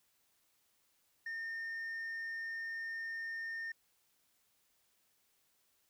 sine tone, 1821 Hz, A#6, 41 cents flat, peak -36 dBFS, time 1.26-3.72 s, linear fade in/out 5 ms, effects tanh soft clip ceiling -38 dBFS + white hiss -75 dBFS RMS until 5.89 s

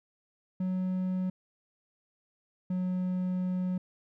triangle tone pair in turn, 185 / 182.98 Hz, F#3 / F#3, 0 / -19 cents, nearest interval unison, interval 19 cents, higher first, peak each -26 dBFS, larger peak neither, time 0.6-1.3 / 2.7-3.78 s, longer second, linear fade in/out 5 ms, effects none

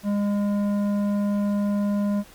triangle tone with tanh clipping, 203.9 Hz, G#3, 32 cents flat, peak -22 dBFS, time 0.03-2.24 s, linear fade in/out 50 ms, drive 15 dB, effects pink hiss -49 dBFS RMS until 2.34 s + MP3 96 kbps

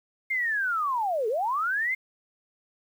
sine linear two-way sweep, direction down then up, 2140 to 415.3 to 2140 Hz, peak -24 dBFS, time 0.3-1.95 s, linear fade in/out 10 ms, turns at 1.28 s, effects 9-bit

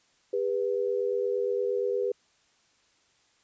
sine tone pair together, 401.8 / 490.4 Hz, G4 / B4, +43 / -12 cents, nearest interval minor third, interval 345 cents, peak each -28 dBFS, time 0.33-2.12 s, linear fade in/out 5 ms, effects white hiss -66 dBFS RMS until 3.43 s + resampled to 16000 Hz

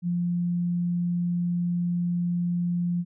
sine tone, 174.61 Hz, F3, in tune, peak -23 dBFS, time 0.02-3.05 s, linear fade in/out 50 ms, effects none

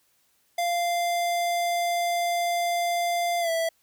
square tone with pitch glide, 694 to 659.2 Hz, F5 to E5, -11 to 0 cents, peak -24 dBFS, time 0.58-3.69 s, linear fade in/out 5 ms, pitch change -89 cents, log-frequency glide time 3.4-3.5 s, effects white hiss -67 dBFS RMS until 3.82 s

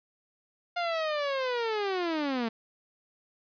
sawtooth linear sweep, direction down, 708 to 220 Hz, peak -24 dBFS, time 0.76-2.49 s, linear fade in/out 10 ms, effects resampled to 11025 Hz + 10-bit

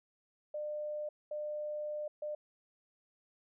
sine tone bursts at uneven times, 600 Hz, D5, 37 cents sharp, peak -36 dBFS, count 3, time 0.54-1.09 / 1.31-2.08 / 2.22-2.35 s, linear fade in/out 5 ms, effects none

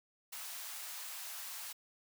white high-pass noise, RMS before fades -45 dBFS, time 0.32-1.73 s, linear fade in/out 10 ms, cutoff 700 Hz, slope 24 dB/octave, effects none

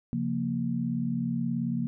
sine chord, Bb minor, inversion first, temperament equal with one note detuned, 135.74 / 174.61 / 233.1 Hz, Db3 / F3 / Bb3, -36 / 0 / 0 cents, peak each -33 / -32 / -29 dBFS, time 0.13-1.87 s, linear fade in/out 0 ms, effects none

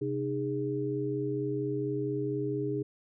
sine tone cluster, 132.2 / 305.7 / 410 Hz, C3 / D#4 / G#4, +18 / -30 / -22 cents, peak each -35 / -34 / -32 dBFS, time 0.01-2.83 s, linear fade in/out 10 ms, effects none

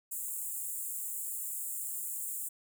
pink high-pass noise, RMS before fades -38 dBFS, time 0.11-2.49 s, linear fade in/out 10 ms, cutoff 7200 Hz, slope 96 dB/octave, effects none

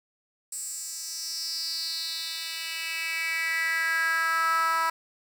10% pulse tone with high-pass filter sweep, 326.8 Hz, E4, 15 cents flat, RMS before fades -29 dBFS, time 0.52-4.9 s, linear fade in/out 5 ms, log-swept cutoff 8000 to 1100 Hz, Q 4.7, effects none

